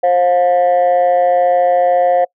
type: tone pair together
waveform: sine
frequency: 532 / 710.1 Hz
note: C5 / F5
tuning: +29 / +29 cents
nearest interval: perfect fourth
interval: 500 cents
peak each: -10 dBFS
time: 0.03-2.25 s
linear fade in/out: 10 ms
effects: noise-tail reverb RT60 0.1 s tail -26 dB re dry + tanh soft clip ceiling -6 dBFS

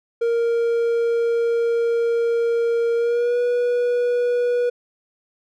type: tone with pitch glide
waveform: triangle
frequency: 466.2 to 486 Hz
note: A#4 to B4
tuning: 0 to -28 cents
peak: -15 dBFS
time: 0.21-4.7 s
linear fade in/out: 10 ms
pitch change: +72 cents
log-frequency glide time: 2.96-3.39 s
effects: none

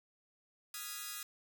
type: chord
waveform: 5% pulse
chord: F half-diminished seventh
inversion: third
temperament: equal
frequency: 1244.5 / 1396.9 / 1661.2 / 1975.5 Hz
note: Eb6 / F6 / Ab6 / Cb7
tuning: 0 / 0 / 0 / 0 cents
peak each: -34 / -37 / -36 / -39 dBFS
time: 0.74-1.23 s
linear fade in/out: 2 ms
effects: none

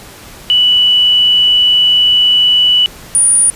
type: tone pair in turn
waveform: sine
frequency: 2960 / 9485 Hz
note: F#7 / D9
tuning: 0 / +16 cents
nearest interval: octave + minor sixth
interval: 2016 cents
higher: second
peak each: -6 dBFS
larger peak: neither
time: 0.5-2.86 / 3.15-3.5 s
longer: first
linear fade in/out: 0 ms
effects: pink hiss -34 dBFS RMS until 3.55 s + resampled to 32000 Hz

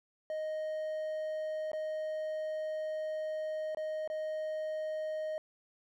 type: tone with dropouts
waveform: triangle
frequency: 622.3 Hz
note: D#5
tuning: in tune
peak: -32 dBFS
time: 0.3-5.38 s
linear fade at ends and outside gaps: 1 ms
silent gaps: 1.717-1.732 / 3.748-3.771 / 4.076-4.1 s
effects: none

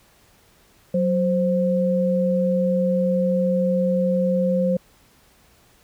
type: tone pair together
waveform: sine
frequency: 185 / 523.9 Hz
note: F#3 / C5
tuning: 0 / +2 cents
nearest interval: octave + tritone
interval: 1802 cents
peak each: -20 dBFS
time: 0.94-4.77 s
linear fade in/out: 5 ms
effects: pink hiss -56 dBFS RMS until 5.83 s

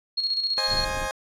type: tone with tremolo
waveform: sine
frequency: 4294 Hz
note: C8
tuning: 44 cents sharp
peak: -21 dBFS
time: 0.17-0.85 s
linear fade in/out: 10 ms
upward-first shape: square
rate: 15 Hz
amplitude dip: 50%
type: chord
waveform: 20% pulse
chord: Ab major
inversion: first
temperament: equal with one note detuned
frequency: 529.3 / 622.3 / 830.6 Hz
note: C5 / Eb5 / Ab5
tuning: +20 / 0 / 0 cents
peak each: -26 / -30 / -26 dBFS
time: 0.58-1.11 s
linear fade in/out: 0 ms
type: noise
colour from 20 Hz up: brown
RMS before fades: -32 dBFS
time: 0.67-1.09 s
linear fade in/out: 50 ms
effects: low-pass 11000 Hz 12 dB/octave

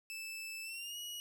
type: tone with pitch glide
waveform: sawtooth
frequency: 2634 to 2906 Hz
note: E7 to F#7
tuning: -2 to -32 cents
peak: -39 dBFS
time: 0.1-1.2 s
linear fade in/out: 0 ms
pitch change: +170 cents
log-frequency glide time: 0.63-0.98 s
effects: none

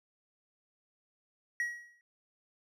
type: tone with exponential decay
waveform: triangle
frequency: 1909 Hz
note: A#6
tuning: 41 cents sharp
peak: -26 dBFS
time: 1.6-2.01 s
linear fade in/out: 1 ms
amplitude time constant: 88 ms
effects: resampled to 32000 Hz

